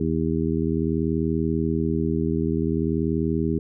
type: harmonic tone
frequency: 80.5 Hz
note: E2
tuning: 41 cents flat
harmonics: 1 / 2 / 3 / 4 / 5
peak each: -29 / -26 / -26 / -27 / -28 dBFS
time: 0-3.59 s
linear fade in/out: 5 ms
effects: none